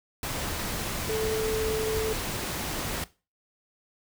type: tone in noise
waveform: sine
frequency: 437.7 Hz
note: A4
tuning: 9 cents flat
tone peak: -26 dBFS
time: 1.09-2.13 s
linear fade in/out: 2 ms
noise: pink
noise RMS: -32 dBFS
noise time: 0.23-3.04 s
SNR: +3 dB
effects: noise-tail reverb RT60 0.3 s tail -18 dB re dry